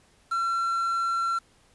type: tone with quantisation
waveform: triangle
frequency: 1359 Hz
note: F6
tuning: 48 cents flat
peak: -22 dBFS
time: 0.31-1.39 s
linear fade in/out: 10 ms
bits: 7
effects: pink hiss -61 dBFS RMS until 1.74 s + resampled to 24000 Hz